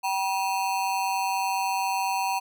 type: ring-modulated tone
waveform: square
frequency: 869 Hz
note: A5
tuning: 22 cents flat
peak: -22 dBFS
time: 0.03-2.4 s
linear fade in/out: 20 ms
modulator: 95.1 Hz
effects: none